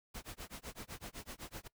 pink noise with tremolo, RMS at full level -45 dBFS, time 0.14-1.68 s, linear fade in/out 10 ms, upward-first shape sine, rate 7.9 Hz, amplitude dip 100%, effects noise-tail reverb RT60 0.1 s tail -22 dB re dry

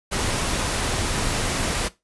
pink noise, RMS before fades -24 dBFS, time 0.11-1.89 s, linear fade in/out 20 ms, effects noise-tail reverb RT60 0.2 s tail -17 dB re dry + resampled to 24000 Hz

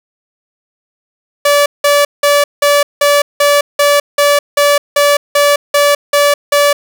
sawtooth tone bursts, 577 Hz, D5, 31 cents flat, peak -3 dBFS, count 14, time 1.45-6.73 s, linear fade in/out 5 ms, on 210 ms, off 180 ms, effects none

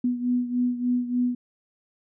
sine beating tone pair, 245.5 / 248.9 Hz, B3 / B3, -10 / +14 cents, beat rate 3.4 Hz, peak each -23 / -28 dBFS, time 0.04-1.35 s, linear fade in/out 5 ms, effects none

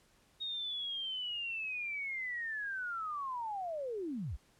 sine linear sweep, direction down, 3747 to 44 Hz, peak -36 dBFS, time 0.4-4.37 s, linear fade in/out 20 ms, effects pink hiss -68 dBFS RMS until 4.59 s + low-pass 11000 Hz 12 dB/octave

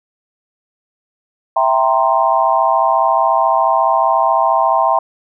sine chord, C dominant seventh, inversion first, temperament equal, 659.3 / 784 / 932.3 / 1046.5 Hz, E5 / G5 / Bb5 / C6, 0 / 0 / 0 / 0 cents, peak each -16 dBFS, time 1.56-4.99 s, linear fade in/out 5 ms, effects none

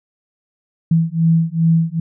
sine beating tone pair, 163.1 / 165.6 Hz, E3 / E3, -18 / +8 cents, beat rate 2.5 Hz, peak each -15 dBFS, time 0.91-2 s, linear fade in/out 5 ms, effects none

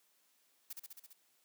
blue noise with echo, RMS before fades -44 dBFS, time 0.7-0.73 s, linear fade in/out 5 ms, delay 67 ms, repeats 6, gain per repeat -2 dB, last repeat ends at 1.132 s, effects white hiss -73 dBFS RMS until 1.44 s + high-pass 200 Hz 12 dB/octave

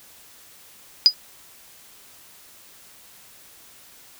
sine tone with exponential decay, 4938 Hz, D#8, 14 cents flat, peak -4 dBFS, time 1.06-1.14 s, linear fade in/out 0 ms, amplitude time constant 16 ms, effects white hiss -49 dBFS RMS until 4.19 s

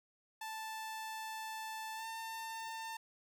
sawtooth tone with pitch glide, 880 to 899 Hz, A5 to A5, 0 to +37 cents, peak -38 dBFS, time 0.41-2.97 s, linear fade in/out 5 ms, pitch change +37 cents, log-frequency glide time 1.95-2.05 s, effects 13-bit

